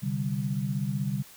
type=chord; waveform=sine; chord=C suspended second; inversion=none; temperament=equal; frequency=130.81 / 146.83 / 196 Hz; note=C3 / D3 / G3; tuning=0 / 0 / 0 cents; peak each=-31 dBFS; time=0.02-1.23 s; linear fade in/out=20 ms; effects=white hiss -51 dBFS RMS until 1.36 s